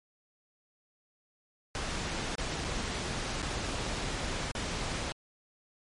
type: noise with dropouts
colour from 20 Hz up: pink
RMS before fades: -34 dBFS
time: 1.75-5.12 s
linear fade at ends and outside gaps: 0 ms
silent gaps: 2.353-2.382 / 2.643-2.647 / 3.42-3.427 / 4.515-4.551 s
effects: low-pass 7000 Hz 12 dB/octave + MP3 48 kbps